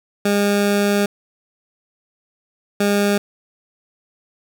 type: tone bursts at uneven times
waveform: 20% pulse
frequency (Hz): 203.2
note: G#3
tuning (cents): -38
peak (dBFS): -10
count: 2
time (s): 0.25-1.06 / 2.8-3.18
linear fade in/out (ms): 5
effects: none